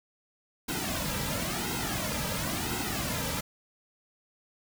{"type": "noise with flanger", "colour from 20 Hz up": "pink", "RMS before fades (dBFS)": -32, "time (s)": [0.68, 3.41], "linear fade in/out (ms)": 10, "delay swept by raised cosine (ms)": [1.7, 2.8], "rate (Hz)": 0.96, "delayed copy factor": -0.75, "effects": []}